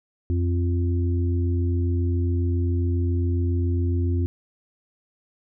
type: harmonic tone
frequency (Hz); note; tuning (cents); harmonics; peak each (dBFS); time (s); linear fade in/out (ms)
87.31; F2; 0; 1 / 3 / 4; -20 / -30 / -32; 0.3-4.26; 0
effects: none